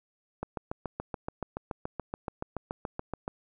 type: click train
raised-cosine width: 1 ms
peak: -19 dBFS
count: 21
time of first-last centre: 0.43-3.279 s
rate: 7.02 Hz
effects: none